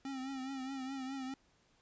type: tone with vibrato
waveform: square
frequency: 266 Hz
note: C4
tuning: 29 cents sharp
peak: -40 dBFS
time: 0.05-1.34 s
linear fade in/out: 2 ms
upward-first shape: triangle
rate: 4.8 Hz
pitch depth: 66 cents each way
effects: pink hiss -71 dBFS RMS until 1.81 s + resampled to 16000 Hz